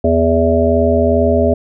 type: harmonic tone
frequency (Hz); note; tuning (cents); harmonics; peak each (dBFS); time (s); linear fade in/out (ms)
82.41; E2; 0; 1 / 3 / 5 / 7 / 8; -16 / -16 / -16 / -16 / -16; 0.04-1.54; 5
effects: none